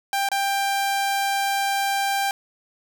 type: tone with dropouts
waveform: sawtooth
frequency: 791 Hz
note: G5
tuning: 15 cents sharp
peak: -17 dBFS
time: 0.13-2.31 s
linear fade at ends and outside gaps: 1 ms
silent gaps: 0.288-0.316 s
effects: none